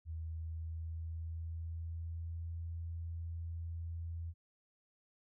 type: tone with pitch glide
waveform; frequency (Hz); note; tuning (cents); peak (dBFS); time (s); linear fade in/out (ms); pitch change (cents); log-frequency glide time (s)
sine; 80.7 to 83.45; E2 to E2; -36 to +22; -39; 0.05-4.34; 50; +58; 0.24-2.57
effects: none